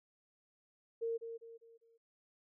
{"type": "tone with echo", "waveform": "sine", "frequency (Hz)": 459.1, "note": "A#4", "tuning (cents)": -26, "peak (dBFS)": -34, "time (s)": [1.01, 1.18], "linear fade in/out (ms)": 20, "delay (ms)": 200, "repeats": 4, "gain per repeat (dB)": -8, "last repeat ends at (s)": 1.98, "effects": []}